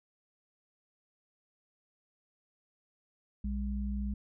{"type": "tone pair together", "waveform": "sine", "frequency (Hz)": [60, 203.5], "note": ["B1", "G#3"], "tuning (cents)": [-49, -35], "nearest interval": "octave + major sixth", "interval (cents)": 2114, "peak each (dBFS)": [-33, -36], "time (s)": [3.44, 4.14], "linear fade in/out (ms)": 5, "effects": []}